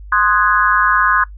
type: chord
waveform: sine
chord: Ab dominant seventh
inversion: first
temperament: equal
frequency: 1046.5 / 1244.5 / 1480 / 1661.2 Hz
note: C6 / Eb6 / Gb6 / Ab6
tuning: 0 / 0 / 0 / 0 cents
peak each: -16 dBFS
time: 0.12-1.24 s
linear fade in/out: 5 ms
effects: noise-tail reverb RT60 0.1 s tail -20 dB re dry + added 50 Hz sine -31 dBFS peak until 1.37 s